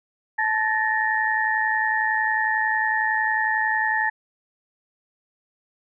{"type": "tone cluster", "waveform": "sine", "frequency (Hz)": [871, 1741, 1852], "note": ["A5", "A6", "A#6"], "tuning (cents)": [-18, -19, -12], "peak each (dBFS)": -24, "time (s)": [0.38, 4.1], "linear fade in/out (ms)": 10, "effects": []}